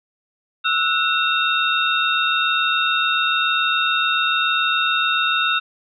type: tone cluster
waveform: sine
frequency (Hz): 1315 / 1462 / 2711 / 3692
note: E6 / F#6 / E7 / A#7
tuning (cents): -5 / -21 / +48 / -17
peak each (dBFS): -22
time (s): 0.64-5.6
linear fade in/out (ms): 20
effects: none